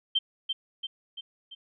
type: tone with echo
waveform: sine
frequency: 3136 Hz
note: G7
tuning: in tune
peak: -21 dBFS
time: 0.15-0.19 s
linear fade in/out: 10 ms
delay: 340 ms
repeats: 4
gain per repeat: -5 dB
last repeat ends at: 1.55 s
effects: none

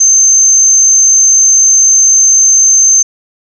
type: tone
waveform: sine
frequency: 6272 Hz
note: G8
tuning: in tune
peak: -3 dBFS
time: 0-3.03 s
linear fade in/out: 10 ms
effects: none

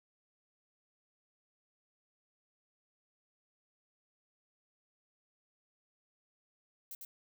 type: noise with echo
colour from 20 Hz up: violet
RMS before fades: -45 dBFS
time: 6.91-6.95 s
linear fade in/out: 2 ms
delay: 100 ms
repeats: 1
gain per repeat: -2 dB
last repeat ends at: 7.05 s
effects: none

